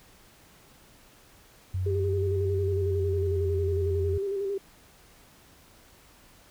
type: tone with pitch glide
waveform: sine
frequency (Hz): 92.5 to 86.81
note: F#2 to F2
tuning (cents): 0 to -10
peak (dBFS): -26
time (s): 1.74-4.18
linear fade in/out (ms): 5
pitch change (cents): -110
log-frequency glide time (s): 2.55-3.48
type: tone with vibrato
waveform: sine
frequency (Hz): 396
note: G4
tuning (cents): +18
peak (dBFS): -27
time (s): 1.86-4.58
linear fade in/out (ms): 5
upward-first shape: square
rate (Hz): 11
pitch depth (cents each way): 34
effects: pink hiss -56 dBFS RMS until 6.5 s